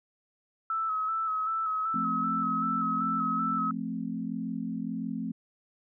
sine tone with vibrato, 1300 Hz, E6, 24 cents flat, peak -27 dBFS, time 0.7-3.71 s, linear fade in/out 2 ms, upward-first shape square, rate 2.6 Hz, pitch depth 28 cents each way
sine chord, F major, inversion none, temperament equal, 174.61 / 220 / 261.6 Hz, F3 / A3 / C4, 0 / 0 / 0 cents, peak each -37 / -34 / -35 dBFS, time 1.94-5.32 s, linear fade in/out 5 ms
effects none

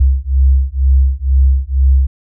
sine beating tone pair, 65.7 / 67.8 Hz, C2 / C#2, +8 / -38 cents, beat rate 2.1 Hz, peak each -11 dBFS, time 0-2.07 s, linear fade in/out 10 ms, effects none

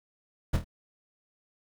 brown noise with echo, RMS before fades -23 dBFS, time 0.53-0.57 s, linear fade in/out 10 ms, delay 25 ms, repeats 3, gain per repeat -7 dB, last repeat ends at 0.645 s, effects none

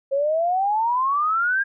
sine exponential sweep, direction up, 537 to 1635 Hz, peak -18 dBFS, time 0.11-1.64 s, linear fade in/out 20 ms, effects none

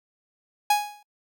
45% pulse tone with exponential decay, 830.6 Hz, G#5, in tune, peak -15 dBFS, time 0.7-1.03 s, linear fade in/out 5 ms, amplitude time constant 71 ms, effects noise-tail reverb RT60 0.1 s tail -26 dB re dry

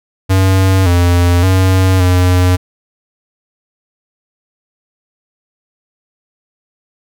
square tone with pitch steps, 95 / 87.6 / 93.9 / 90.5 Hz, F#2 / F2 / F#2 / F#2, +46 / +6 / +26 / -38 cents, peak -8 dBFS, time 0.29-2.57 s, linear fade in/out 20 ms, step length 570 ms, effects none

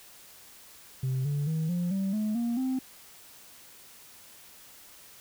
sine tone with pitch steps, 130.81 / 144.31 / 159.2 / 175.62 / 193.74 / 213.7 / 235.8 / 260.1 Hz, C3 / D3 / D#3 / F3 / G3 / G#3 / A#3 / C4, 0 / -30 / +40 / +10 / -20 / +50 / +20 / -10 cents, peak -24 dBFS, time 1.03-2.79 s, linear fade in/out 5 ms, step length 220 ms, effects tanh soft clip ceiling -25 dBFS + white hiss -52 dBFS RMS until 5.2 s

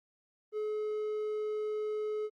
triangle tone, 426.4 Hz, G#4, 46 cents sharp, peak -30 dBFS, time 0.52-2.3 s, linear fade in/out 50 ms, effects Opus 32 kbps

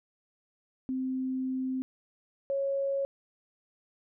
sine tone pair in turn, 260 / 550.9 Hz, C4 / C#5, -11 / -11 cents, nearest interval octave + minor second, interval 1300 cents, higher second, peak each -29 / -27 dBFS, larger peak second, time 0.89-1.82 / 2.5-3.05 s, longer first, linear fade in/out 0 ms, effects none

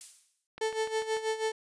violet noise with exponential decay, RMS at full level -37 dBFS, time 0.01-0.47 s, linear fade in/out 0 ms, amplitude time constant 98 ms
click train, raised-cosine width 0.3 ms, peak -28 dBFS, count 5, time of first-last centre 0.58-1.168 s, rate 6.8 Hz
35% pulse tone with tremolo, 440 Hz, A4, in tune, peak -25 dBFS, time 0.61-1.52 s, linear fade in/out 5 ms, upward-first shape sine, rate 6.2 Hz, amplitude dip 75%
effects resampled to 22050 Hz

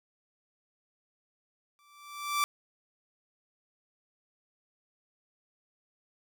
sawtooth tone with exponential growth, 1168 Hz, D6, 10 cents flat, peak -20 dBFS, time 1.79-2.44 s, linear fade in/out 0 ms, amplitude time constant 140 ms, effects none

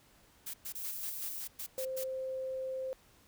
blue noise bursts, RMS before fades -41 dBFS, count 9, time 0.46-2.042 s, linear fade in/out 10 ms, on 78 ms, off 110 ms
violet noise, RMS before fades -41 dBFS, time 0.75-1.41 s, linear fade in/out 5 ms
sine tone, 523.3 Hz, C5, in tune, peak -35 dBFS, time 1.78-2.93 s, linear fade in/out 0 ms
effects pink hiss -64 dBFS RMS until 3.27 s

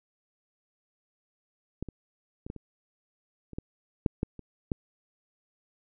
clicks, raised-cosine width 3 ms, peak -20 / -26 / -25 / -23 / -29 / -30 / -20 / -10 / -14 / -29 / -15 dBFS, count 11, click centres 1.826 / 1.887 / 2.465 / 2.501 / 2.563 / 3.533 / 3.585 / 4.062 / 4.231 / 4.393 / 4.718 s, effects none

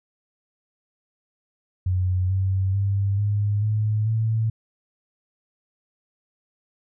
sine tone with pitch steps, 91.8 / 95.42 / 99.19 / 103.1 / 107.17 / 111.4 Hz, F#2 / G2 / G2 / G#2 / A2 / A2, -13 / -46 / +21 / -12 / -45 / +22 cents, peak -19 dBFS, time 1.86-4.5 s, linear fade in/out 5 ms, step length 440 ms, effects none

